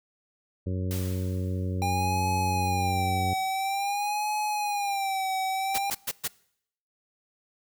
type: harmonic tone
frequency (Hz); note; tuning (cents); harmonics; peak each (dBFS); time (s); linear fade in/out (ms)
92.5; F#2; 0; 1 / 2 / 3 / 4 / 5 / 6; -28 / -34 / -38 / -40 / -42 / -44; 0.66-3.34; 10
type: noise with exponential decay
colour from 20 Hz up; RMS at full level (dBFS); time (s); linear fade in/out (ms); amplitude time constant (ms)
white; -37; 0.91-1.97; 0; 230
type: tone with vibrato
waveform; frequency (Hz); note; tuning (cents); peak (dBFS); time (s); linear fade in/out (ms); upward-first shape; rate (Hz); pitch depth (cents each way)
square; 802; G5; +39; -27; 1.82-5.9; 0; sine; 0.49; 92
type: noise bursts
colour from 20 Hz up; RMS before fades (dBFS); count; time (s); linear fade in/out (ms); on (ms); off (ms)
white; -29; 4; 5.74-6.28; 10; 45; 120
effects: noise-tail reverb RT60 0.7 s tail -23 dB re dry